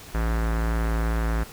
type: tone with low-pass filter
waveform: square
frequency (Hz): 56.1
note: A1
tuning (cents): +34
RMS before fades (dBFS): -24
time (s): 0.14-1.44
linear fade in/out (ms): 10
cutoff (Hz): 1600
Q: 2.2
effects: pink hiss -43 dBFS RMS until 1.52 s